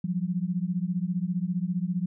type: beating tone pair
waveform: sine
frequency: 172.9 / 187.9 Hz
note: F3 / F#3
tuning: -17 / +27 cents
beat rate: 15 Hz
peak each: -28 / -29 dBFS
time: 0.04-2.06 s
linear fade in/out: 5 ms
effects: none